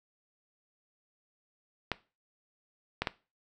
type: clicks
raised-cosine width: 0.3 ms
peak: -13 dBFS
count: 3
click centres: 1.917 / 3.02 / 3.072 s
effects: noise-tail reverb RT60 0.3 s tail -18 dB re dry